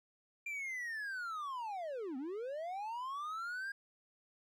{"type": "linear two-way sweep", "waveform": "triangle", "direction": "down then up", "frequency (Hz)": [2393, 246.9, 1630], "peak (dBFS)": -37, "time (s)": [0.46, 3.72], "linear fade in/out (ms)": 5, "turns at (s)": 2.17, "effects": []}